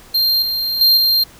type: tone with level steps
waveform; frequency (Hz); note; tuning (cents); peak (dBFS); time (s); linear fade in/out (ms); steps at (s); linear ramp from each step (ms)
square; 4186; C8; 0; -13 / -18 / -9 / -12; 0.14-1.24; 10; 0.42 / 0.81 / 0.97; 2
effects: pink hiss -43 dBFS RMS until 1.39 s